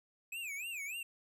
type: tone with vibrato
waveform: square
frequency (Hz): 2485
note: D#7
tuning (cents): -3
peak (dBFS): -40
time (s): 0.32-1.03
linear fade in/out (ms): 5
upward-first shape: sine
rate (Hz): 3.4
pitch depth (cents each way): 210
effects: none

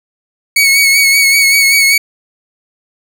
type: tone with vibrato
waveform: sawtooth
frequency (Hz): 2220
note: C#7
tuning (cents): +2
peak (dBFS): -3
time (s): 0.56-1.98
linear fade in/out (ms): 5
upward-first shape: sine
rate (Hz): 5.2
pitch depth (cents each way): 34
effects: none

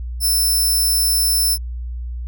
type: tone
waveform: 5% pulse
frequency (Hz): 5300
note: E8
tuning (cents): +9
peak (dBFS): -9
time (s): 0.2-1.58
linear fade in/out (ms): 50
effects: added 60 Hz sine -24 dBFS peak until 2.27 s

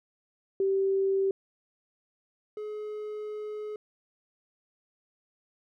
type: tone pair in turn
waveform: sine / triangle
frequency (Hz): 388.2 / 423.7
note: G4 / G#4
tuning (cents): -17 / +35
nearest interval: major second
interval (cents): 152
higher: second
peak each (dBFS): -23 / -32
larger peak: first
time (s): 0.6-1.31 / 2.57-3.76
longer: second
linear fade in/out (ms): 2
effects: none

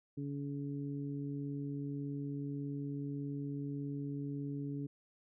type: harmonic tone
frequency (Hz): 141.7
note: C#3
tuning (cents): +38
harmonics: 1 / 2 / 3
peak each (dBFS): -40 / -40 / -50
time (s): 0.17-4.87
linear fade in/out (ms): 10
effects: none

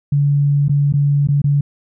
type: tone with dropouts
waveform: sine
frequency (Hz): 143.1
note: D3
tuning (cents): -45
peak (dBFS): -11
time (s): 0.12-1.61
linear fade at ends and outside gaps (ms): 5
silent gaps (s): 0.683-0.694 / 0.925-0.937 / 1.273-1.286 / 1.418-1.441
effects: none

